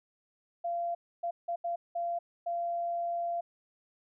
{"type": "tone bursts at uneven times", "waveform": "sine", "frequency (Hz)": 688, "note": "F5", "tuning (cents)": -26, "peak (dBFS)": -30, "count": 6, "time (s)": [[0.64, 0.95], [1.23, 1.31], [1.48, 1.56], [1.64, 1.76], [1.95, 2.19], [2.46, 3.41]], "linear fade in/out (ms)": 10, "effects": []}